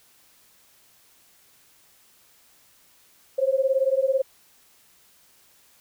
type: beating tone pair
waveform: sine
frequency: 524 / 542 Hz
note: C5 / C#5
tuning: +2 / -39 cents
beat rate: 18 Hz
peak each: -22 dBFS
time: 3.38-4.22 s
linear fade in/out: 10 ms
effects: white hiss -58 dBFS RMS until 5.8 s